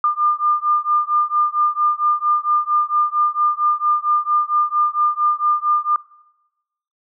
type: beating tone pair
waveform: sine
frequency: 1201 / 1205.4 Hz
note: D6 / D6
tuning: +38 / +45 cents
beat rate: 4.4 Hz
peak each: -18 dBFS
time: 0.04-5.96 s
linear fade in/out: 2 ms
effects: noise-tail reverb RT60 1.0 s tail -22 dB re dry